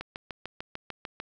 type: click train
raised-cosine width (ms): 0.3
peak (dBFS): -20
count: 9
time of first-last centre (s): 0.01-1.2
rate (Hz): 6.72
effects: none